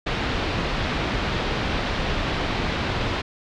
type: low-pass noise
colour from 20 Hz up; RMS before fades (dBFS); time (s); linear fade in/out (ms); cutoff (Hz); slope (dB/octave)
pink; -25; 0.06-3.22; 10; 4100; 24
effects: none